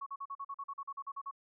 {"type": "tone bursts", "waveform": "sine", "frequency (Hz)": 1108.7, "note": "C#6", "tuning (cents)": 0, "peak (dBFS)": -38, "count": 14, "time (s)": [0.01, 1.312], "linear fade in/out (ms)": 10, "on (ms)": 54, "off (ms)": 42, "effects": []}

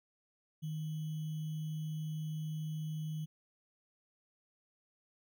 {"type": "tone with sample-and-hold", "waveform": "sine", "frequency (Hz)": 155.56, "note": "D#3", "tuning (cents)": 0, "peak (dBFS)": -36, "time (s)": [0.62, 3.26], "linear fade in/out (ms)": 20, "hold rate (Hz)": 3150, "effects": []}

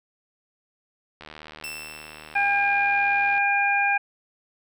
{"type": "click train", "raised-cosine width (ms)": 0.3, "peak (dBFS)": -24, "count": 168, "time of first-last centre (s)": [1.21, 3.379], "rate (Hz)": 77}
{"type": "tone with exponential decay", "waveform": "sawtooth", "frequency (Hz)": 2673, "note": "E7", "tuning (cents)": 23, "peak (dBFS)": -28, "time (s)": [1.64, 2.98], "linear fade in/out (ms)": 0, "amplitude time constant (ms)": 290}
{"type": "harmonic tone", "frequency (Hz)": 805, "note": "G5", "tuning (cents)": 46, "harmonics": [1, 2, 3], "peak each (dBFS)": [-23, -24, -23], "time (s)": [2.35, 3.98], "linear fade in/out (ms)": 10}
{"effects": []}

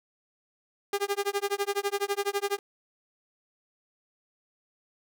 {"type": "tone with tremolo", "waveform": "sawtooth", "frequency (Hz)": 402.9, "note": "G4", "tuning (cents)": 48, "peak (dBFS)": -20, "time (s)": [0.93, 2.59], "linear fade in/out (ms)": 2, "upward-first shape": "sine", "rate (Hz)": 12, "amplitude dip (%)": 100, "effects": []}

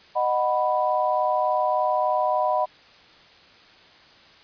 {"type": "chord", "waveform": "sine", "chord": "B major", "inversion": "first", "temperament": "just", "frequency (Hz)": [617.4, 740.8, 987.8], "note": ["D#5", "F#5", "B5"], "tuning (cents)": [-14, 2, 0], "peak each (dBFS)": -24, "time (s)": [0.15, 2.66], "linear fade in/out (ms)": 20, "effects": ["white hiss -51 dBFS RMS until 4.43 s", "resampled to 11025 Hz"]}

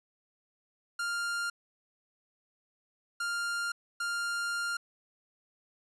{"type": "tone bursts at uneven times", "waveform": "45% pulse", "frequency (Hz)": 1399, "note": "F6", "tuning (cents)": 3, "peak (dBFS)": -31, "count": 3, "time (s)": [[0.99, 1.5], [3.2, 3.72], [4, 4.77]], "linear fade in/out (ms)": 5, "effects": ["resampled to 24000 Hz"]}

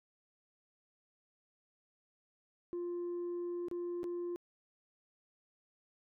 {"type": "tone with dropouts", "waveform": "sine", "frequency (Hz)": 349.5, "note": "F4", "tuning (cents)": 1, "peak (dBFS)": -34, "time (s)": [2.73, 4.36], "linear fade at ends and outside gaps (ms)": 0, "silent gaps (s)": [[3.684, 3.713], [4.032, 4.041]], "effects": ["tanh soft clip ceiling -35 dBFS"]}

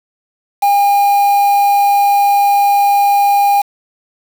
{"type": "tone with quantisation", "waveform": "triangle", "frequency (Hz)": 807, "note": "G#5", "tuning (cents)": -50, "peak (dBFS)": -6, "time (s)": [0.62, 3.62], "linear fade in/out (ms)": 10, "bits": 4, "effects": []}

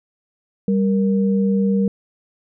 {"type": "tone pair together", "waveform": "sine", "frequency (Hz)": [196.49, 468], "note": ["G3", "A#4"], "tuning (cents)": [4, 7], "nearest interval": "octave + minor third", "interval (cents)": 1503, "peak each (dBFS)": [-15, -23], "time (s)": [0.68, 1.88], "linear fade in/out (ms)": 2, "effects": []}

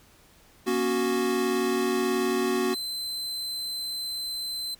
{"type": "chord", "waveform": "square", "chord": "F# major", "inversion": "first", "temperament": "equal with one note detuned", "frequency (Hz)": [238.7, 277.2, 370], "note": ["A#3", "C#4", "F#4"], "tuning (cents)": [41, 0, 0], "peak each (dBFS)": [-30, -32, -26], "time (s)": [0.66, 2.75], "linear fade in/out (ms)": 20}
{"type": "tone", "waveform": "40% pulse", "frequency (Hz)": 4068, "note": "C8", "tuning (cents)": -50, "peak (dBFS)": -29, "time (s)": [2.73, 4.75], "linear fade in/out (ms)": 10}
{"effects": ["pink hiss -57 dBFS RMS until 4.79 s"]}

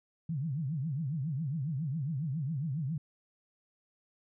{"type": "tone with vibrato", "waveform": "sine", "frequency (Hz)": 146.83, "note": "D3", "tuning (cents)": 0, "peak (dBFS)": -31, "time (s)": [0.29, 2.98], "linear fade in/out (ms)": 5, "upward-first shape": "triangle", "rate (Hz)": 7.3, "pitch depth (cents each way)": 300, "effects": []}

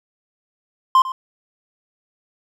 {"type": "tone with echo", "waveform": "triangle", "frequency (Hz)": 1046.5, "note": "C6", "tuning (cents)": 0, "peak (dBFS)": -7, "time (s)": [0.95, 1.02], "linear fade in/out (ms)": 2, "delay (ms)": 100, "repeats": 1, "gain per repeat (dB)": -15, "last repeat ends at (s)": 1.12, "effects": []}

